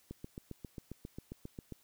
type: click train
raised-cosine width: 3 ms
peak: -30 dBFS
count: 13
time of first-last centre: 0.11-1.723 s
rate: 7.44 Hz
effects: white hiss -68 dBFS RMS until 1.83 s